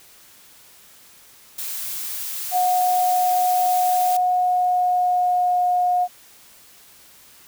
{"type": "noise", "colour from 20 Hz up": "blue", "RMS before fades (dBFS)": -29, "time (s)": [1.58, 4.17], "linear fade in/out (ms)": 5}
{"type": "tone with pitch glide", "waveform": "sine", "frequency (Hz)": [728, 719.6], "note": ["F#5", "F#5"], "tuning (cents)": [-28, -48], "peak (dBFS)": -16, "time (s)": [2.51, 6.08], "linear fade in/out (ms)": 50, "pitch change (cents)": -20, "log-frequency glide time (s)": [4.11, 5.61]}
{"effects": ["white hiss -49 dBFS RMS until 7.47 s"]}